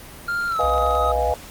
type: tone with pitch glide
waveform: triangle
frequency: 1398 to 1259.9 Hz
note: F6 to D#6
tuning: +1 to +21 cents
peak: -19 dBFS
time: 0.28-1.12 s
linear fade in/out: 5 ms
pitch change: -180 cents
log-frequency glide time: 0.48-0.62 s
type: click train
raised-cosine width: 0.2 ms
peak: -22 dBFS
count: 12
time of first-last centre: 0.48-0.952 s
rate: 23.3 Hz
type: chord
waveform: sine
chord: F half-diminished seventh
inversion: second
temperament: equal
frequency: 493.9 / 622.3 / 698.5 / 830.6 Hz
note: Cb5 / Eb5 / F5 / Ab5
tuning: 0 / 0 / 0 / 0 cents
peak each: -24 dBFS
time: 0.59-1.34 s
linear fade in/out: 2 ms
type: tone with vibrato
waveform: sine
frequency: 62.5 Hz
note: B1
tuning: 21 cents sharp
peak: -25 dBFS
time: 0.63-1.33 s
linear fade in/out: 5 ms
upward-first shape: sine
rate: 9.3 Hz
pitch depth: 97 cents each way
effects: pink hiss -40 dBFS RMS until 1.5 s + Opus 32 kbps